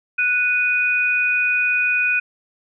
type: tone pair together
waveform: sine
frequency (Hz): 1475.2 / 2481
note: F#6 / D#7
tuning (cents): -6 / -6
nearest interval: major sixth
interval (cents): 900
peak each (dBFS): -21 / -17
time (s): 0.18-2.2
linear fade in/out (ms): 10
effects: none